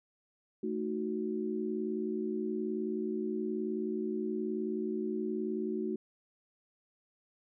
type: chord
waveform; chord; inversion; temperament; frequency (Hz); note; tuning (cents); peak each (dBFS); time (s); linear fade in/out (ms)
sine; D# diminished; second; equal; 220 / 311.1 / 370; A3 / D#4 / F#4; 0 / 0 / 0; -36 / -38 / -35; 0.63-5.96; 5
effects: none